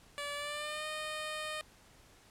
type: tone with pitch glide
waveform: 10% pulse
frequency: 577 to 614.9 Hz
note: D5 to D#5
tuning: -31 to -21 cents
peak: -29 dBFS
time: 0.18-1.61 s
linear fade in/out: 0 ms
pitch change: +110 cents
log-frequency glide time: 0.35-0.86 s
effects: pink hiss -61 dBFS RMS until 2.3 s + low-pass 11000 Hz 12 dB/octave